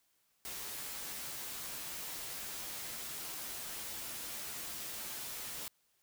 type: noise with comb filter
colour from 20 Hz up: white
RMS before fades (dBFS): -43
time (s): 0.45-5.68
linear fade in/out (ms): 0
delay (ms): 11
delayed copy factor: -0.5
effects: white hiss -75 dBFS RMS until 6.02 s